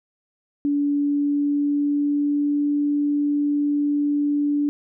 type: tone with pitch glide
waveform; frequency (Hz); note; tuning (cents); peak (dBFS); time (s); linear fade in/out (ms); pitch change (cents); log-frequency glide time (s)
sine; 287.5 to 290.7; D4 to D4; -37 to -18; -18; 0.65-4.69; 0; +19; 0.95-2.72
effects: none